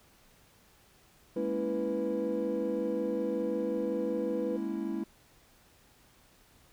sine tone, 493.9 Hz, B4, in tune, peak -32 dBFS, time 1.36-4.57 s, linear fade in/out 10 ms
triangle chord, A# half-diminished seventh, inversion third, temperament equal, 207.7 / 233.1 / 277.2 / 329.6 Hz, G#3 / A#3 / C#4 / E4, 0 / 0 / 0 / 0 cents, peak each -35 / -38 / -37 / -33 dBFS, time 1.36-5.04 s, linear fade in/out 5 ms
effects pink hiss -62 dBFS RMS until 6.72 s

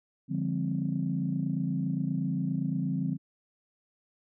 sine chord, D half-diminished seventh, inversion none, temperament equal with one note detuned, 146.83 / 174.61 / 204.1 / 261.6 Hz, D3 / F3 / Ab3 / C4, 0 / 0 / -30 / 0 cents, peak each -32 / -31 / -35 / -33 dBFS, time 0.28-3.18 s, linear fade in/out 50 ms, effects tanh soft clip ceiling -17 dBFS

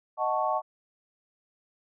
sine chord, D# half-diminished seventh, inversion none, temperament equal, 622.3 / 740 / 880 / 1108.7 Hz, D#5 / F#5 / A5 / C#6, 0 / 0 / 0 / 0 cents, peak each -30 dBFS, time 0.17-0.62 s, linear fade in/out 50 ms, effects none

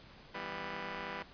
5% pulse chord, E minor, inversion none, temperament just, 164.81 / 197.78 / 247.2 Hz, E3 / G3 / B3, 0 / +16 / +2 cents, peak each -35 / -32 / -35 dBFS, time 0.34-1.23 s, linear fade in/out 10 ms, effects pink hiss -56 dBFS RMS until 1.33 s + resampled to 11025 Hz

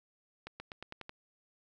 accelerating click train, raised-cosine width 0.3 ms, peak -27 dBFS, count 7, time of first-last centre 0.47-1.094 s, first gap 130 ms, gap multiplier 0.91, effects none

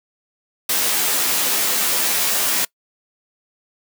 white noise with comb filter, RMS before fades -19 dBFS, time 0.69-2.65 s, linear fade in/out 5 ms, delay 13 ms, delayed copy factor -0.8, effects noise-tail reverb RT60 0.1 s tail -24 dB re dry + high-pass 200 Hz 12 dB/octave

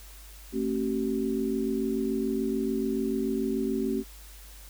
sine tone cluster, 224.9 / 271.8 / 381.3 Hz, A3 / C#4 / G4, +38 / -34 / -48 cents, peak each -30 dBFS, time 0.52-4.04 s, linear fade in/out 50 ms, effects added 50 Hz sine -46 dBFS peak until 4.69 s + white hiss -51 dBFS RMS until 4.69 s

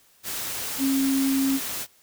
sine tone in noise, 270 Hz, C#4, 45 cents flat, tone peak -20 dBFS, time 0.78-1.6 s, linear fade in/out 50 ms, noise white, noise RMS -31 dBFS, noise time 0.23-1.87 s, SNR +8 dB, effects white hiss -59 dBFS RMS until 2.02 s

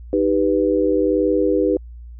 sine chord, Eb augmented, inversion none, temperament equal, 311.1 / 392 / 493.9 Hz, Eb4 / G4 / B4, 0 / 0 / 0 cents, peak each -19 / -19 / -19 dBFS, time 0.13-1.77 s, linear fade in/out 2 ms, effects added 59 Hz sine -34 dBFS peak until 2.19 s

